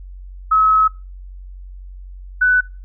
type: tone pair in turn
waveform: sine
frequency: 1286 / 1493.7 Hz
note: E6 / F#6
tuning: -43 / +16 cents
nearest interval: minor third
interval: 259 cents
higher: second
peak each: -10 dBFS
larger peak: neither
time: 0.51-0.88 / 2.41-2.61 s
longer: first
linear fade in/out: 10 ms
effects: noise-tail reverb RT60 0.3 s tail -23 dB re dry + added 46 Hz sine -32 dBFS peak until 2.84 s